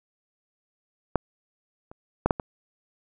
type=clicks; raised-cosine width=1 ms; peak=-6 / -29 / -6 / -6 / -16 dBFS; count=5; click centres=1.157 / 1.915 / 2.26 / 2.308 / 2.398 s; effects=none